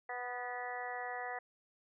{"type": "harmonic tone with a mistuned harmonic", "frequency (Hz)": 246.9, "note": "B3", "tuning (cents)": 0, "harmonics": [2, 3, 4, 5, 6, 7, 8], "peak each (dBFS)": [-47, -42, -49, -50, -54, -47, -45], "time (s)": [0.09, 1.39], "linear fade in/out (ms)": 5, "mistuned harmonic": 8, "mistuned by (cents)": -22, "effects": []}